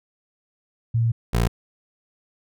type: tone pair in turn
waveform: sine / 20% pulse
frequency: 115.4 / 58.03 Hz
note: A#2 / A#1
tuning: -17 / -7 cents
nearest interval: octave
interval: 1190 cents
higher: first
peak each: -17 / -13 dBFS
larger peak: second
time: 0.94-1.12 / 1.33-1.48 s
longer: first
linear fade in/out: 10 ms
effects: none